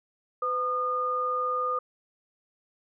sine tone pair together, 504.6 / 1220 Hz, B4 / D#6, +37 / -34 cents, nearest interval octave + minor third, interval 1529 cents, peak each -32 / -26 dBFS, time 0.42-1.79 s, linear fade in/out 5 ms, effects none

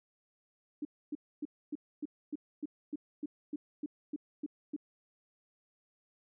sine tone bursts, 295.6 Hz, D4, 11 cents sharp, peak -34 dBFS, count 14, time 0.82-4.764 s, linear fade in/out 5 ms, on 31 ms, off 270 ms, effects none

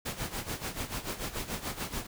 pink noise with tremolo, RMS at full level -34 dBFS, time 0.05-2.07 s, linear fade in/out 10 ms, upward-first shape sine, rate 6.9 Hz, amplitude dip 75%, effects none

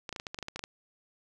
clicks, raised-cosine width 0.2 ms, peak -20 dBFS, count 12, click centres 0.092 / 0.127 / 0.162 / 0.199 / 0.268 / 0.345 / 0.388 / 0.427 / 0.484 / 0.56 / 0.593 / 0.639 s, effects none

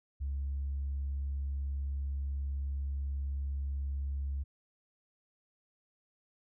sine tone, 69.3 Hz, C#2, in tune, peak -31 dBFS, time 0.2-4.44 s, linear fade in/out 20 ms, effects tanh soft clip ceiling -29 dBFS

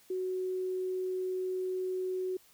sine tone, 371 Hz, F#4, 5 cents sharp, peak -31 dBFS, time 0.1-2.37 s, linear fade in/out 5 ms, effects white hiss -62 dBFS RMS until 2.53 s

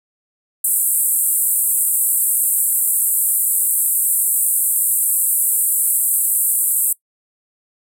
pink band-pass noise, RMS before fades -17 dBFS, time 0.64-6.93 s, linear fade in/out 5 ms, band 8000 to 15000 Hz, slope 96 dB/octave, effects noise-tail reverb RT60 0.1 s tail -21 dB re dry

